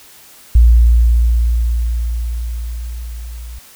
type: tone with level ramp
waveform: sine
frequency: 58.27 Hz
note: A#1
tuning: in tune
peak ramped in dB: -3 to -27 dBFS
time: 0.55-3.59 s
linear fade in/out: 5 ms
effects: white hiss -42 dBFS RMS until 3.75 s